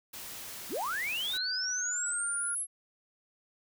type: noise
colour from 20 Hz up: white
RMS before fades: -43 dBFS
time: 0.13-1.38 s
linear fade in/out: 10 ms
type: linear sweep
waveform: sine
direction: up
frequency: 134.1 to 11175 Hz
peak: -31 dBFS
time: 0.69-2.67 s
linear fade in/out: 50 ms
type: tone with pitch glide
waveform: sine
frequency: 1500 to 1407.7 Hz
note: F#6 to F6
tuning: +23 to +13 cents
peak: -36 dBFS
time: 1.33-2.55 s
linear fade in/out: 10 ms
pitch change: -110 cents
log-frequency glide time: 1.7-2.22 s
effects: none